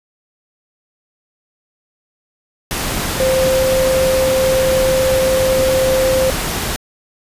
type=tone in noise; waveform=sine; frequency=523.3 Hz; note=C5; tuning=in tune; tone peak=-12 dBFS; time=3.2-6.3 s; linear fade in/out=0 ms; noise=pink; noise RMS=-20 dBFS; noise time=2.71-6.76 s; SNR=+5 dB; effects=resampled to 32000 Hz